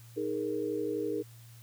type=chord; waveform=sine; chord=D# suspended fourth; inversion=none; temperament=just; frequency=311.1 / 414.8 / 466.7 Hz; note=D#4 / G#4 / A#4; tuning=0 / -2 / +2 cents; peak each=-35 / -34 / -35 dBFS; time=0.16-1.23 s; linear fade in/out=20 ms; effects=added 116 Hz sine -50 dBFS peak until 1.62 s + white hiss -59 dBFS RMS until 1.62 s